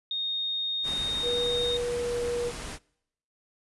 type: tone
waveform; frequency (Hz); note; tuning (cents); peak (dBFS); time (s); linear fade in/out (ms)
sine; 3700; A#7; -14; -28; 0.11-1.77; 2
type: noise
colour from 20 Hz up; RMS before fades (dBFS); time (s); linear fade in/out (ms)
pink; -38; 0.83-2.79; 50
type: tone with pitch glide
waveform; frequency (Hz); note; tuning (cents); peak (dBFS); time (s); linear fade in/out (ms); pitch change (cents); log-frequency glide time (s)
sine; 483 to 480.2; B4 to B4; -39 to -49; -27; 1.22-2.52; 50; -10; 1.86-2.22
effects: noise-tail reverb RT60 0.8 s tail -26 dB re dry + resampled to 24000 Hz